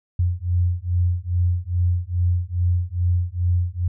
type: beating tone pair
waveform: sine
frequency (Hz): 87.31 / 89.71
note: F2 / F2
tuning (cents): 0 / +47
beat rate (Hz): 2.4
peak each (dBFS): -21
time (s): 0.19-3.88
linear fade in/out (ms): 5
effects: none